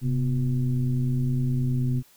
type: tone with frequency modulation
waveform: sine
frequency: 130.81 Hz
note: C3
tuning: in tune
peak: -21 dBFS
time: 0.01-2.03 s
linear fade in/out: 50 ms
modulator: 116 Hz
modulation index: 0.81
effects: white hiss -57 dBFS RMS until 2.16 s